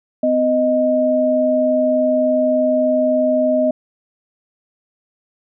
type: tone pair together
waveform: sine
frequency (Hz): 254.3 / 622.3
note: C4 / D#5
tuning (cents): -49 / 0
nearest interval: octave + minor third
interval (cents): 1549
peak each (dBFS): -18 / -14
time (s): 0.23-3.71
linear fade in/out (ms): 5
effects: none